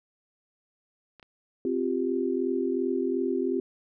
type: clicks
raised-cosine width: 0.3 ms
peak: -33 dBFS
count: 2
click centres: 1.197 / 1.228 s
type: chord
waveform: sine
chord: C suspended fourth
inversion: none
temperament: equal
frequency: 261.6 / 349.2 / 392 Hz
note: C4 / F4 / G4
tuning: 0 / 0 / 0 cents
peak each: -29 dBFS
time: 1.65-3.6 s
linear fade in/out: 2 ms
effects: none